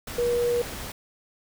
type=tone in noise; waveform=sine; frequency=479.9 Hz; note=B4; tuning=50 cents flat; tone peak=-21 dBFS; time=0.18-0.62 s; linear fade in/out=5 ms; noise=pink; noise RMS=-36 dBFS; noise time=0.07-0.92 s; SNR=+12 dB; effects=none